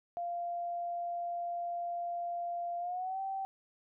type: tone with pitch glide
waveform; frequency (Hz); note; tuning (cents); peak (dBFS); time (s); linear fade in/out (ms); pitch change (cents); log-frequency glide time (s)
sine; 694 to 774.5; F5 to G5; -11 to -21; -34; 0.17-3.45; 0; +190; 2.79-3.2
effects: none